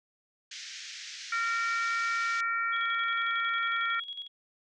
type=band-pass noise; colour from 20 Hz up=white; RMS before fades=-43 dBFS; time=0.51-2.41 s; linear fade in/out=5 ms; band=1600 to 6400 Hz; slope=48 dB/octave
type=harmonic tone; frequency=460 Hz; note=A#4; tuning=23 cents flat; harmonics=3 / 4 / 5; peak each=-29 / -34 / -35 dBFS; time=1.32-4 s; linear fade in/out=5 ms
type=tone with tremolo; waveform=sine; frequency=3322 Hz; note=G#7; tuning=in tune; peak=-35 dBFS; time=2.72-4.28 s; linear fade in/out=20 ms; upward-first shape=square; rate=11 Hz; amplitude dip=60%
effects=none